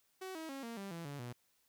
sawtooth tone with pitch steps, 376.6 / 320.4 / 272.5 / 231.8 / 197.21 / 167.76 / 142.7 / 121.39 Hz, F#4 / E4 / C#4 / A#3 / G3 / E3 / D3 / B2, +31 / -49 / -29 / -10 / +11 / +31 / -49 / -29 cents, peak -39 dBFS, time 0.21-1.33 s, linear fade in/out 10 ms, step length 140 ms, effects white hiss -75 dBFS RMS until 1.68 s

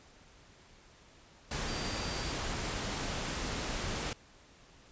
sine tone in noise, 4699 Hz, D8, in tune, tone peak -44 dBFS, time 1.68-2.32 s, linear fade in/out 2 ms, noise pink, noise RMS -36 dBFS, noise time 1.51-4.13 s, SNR -11 dB, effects pink hiss -59 dBFS RMS until 4.91 s + resampled to 16000 Hz

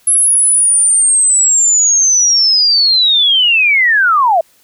sine linear sweep, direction down, 11010 to 622.3 Hz, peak -7 dBFS, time 0.07-4.41 s, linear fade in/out 5 ms, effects white hiss -51 dBFS RMS until 4.63 s

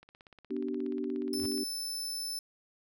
click train, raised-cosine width 0.3 ms, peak -37 dBFS, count 27, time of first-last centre 0.03-1.578 s, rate 16.8 Hz
sine chord, G major, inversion first, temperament equal with one note detuned, 246.9 / 293.7 / 383 Hz, B3 / D4 / G4, 0 / 0 / -40 cents, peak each -36 dBFS, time 0.5-1.64 s, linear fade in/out 10 ms
square tone with exponential growth, 87.31 Hz, F2, in tune, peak -37 dBFS, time 1.3-1.46 s, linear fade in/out 5 ms, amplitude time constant 33 ms
sawtooth tone, 5274 Hz, E8, in tune, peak -32 dBFS, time 1.33-2.39 s, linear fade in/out 2 ms
effects none

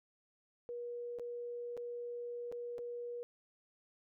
sine tone with dropouts, 480 Hz, B4, 49 cents flat, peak -40 dBFS, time 0.69-3.23 s, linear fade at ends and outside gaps 0 ms, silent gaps 1.187-1.196 / 1.768-1.775 / 2.516-2.524 / 2.782-2.789 s, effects none

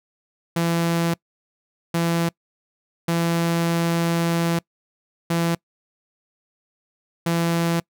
sawtooth tone bursts at uneven times, 168.3 Hz, E3, 36 cents sharp, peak -15 dBFS, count 5, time 0.56-1.14 / 1.94-2.29 / 3.08-4.59 / 5.3-5.55 / 7.26-7.8 s, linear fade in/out 5 ms, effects noise-tail reverb RT60 0.1 s tail -25 dB re dry

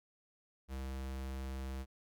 square tone, 66.2 Hz, C2, 21 cents sharp, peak -40 dBFS, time 0.68-1.86 s, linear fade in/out 50 ms, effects none

